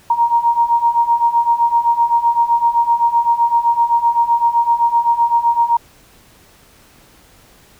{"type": "beating tone pair", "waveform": "sine", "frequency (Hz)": [932.3, 940.1], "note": ["A#5", "A#5"], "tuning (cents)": [0, 14], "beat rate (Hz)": 7.8, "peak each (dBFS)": [-16, -13], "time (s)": [0.1, 5.77], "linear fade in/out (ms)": 5, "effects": ["pink hiss -48 dBFS RMS until 7.79 s"]}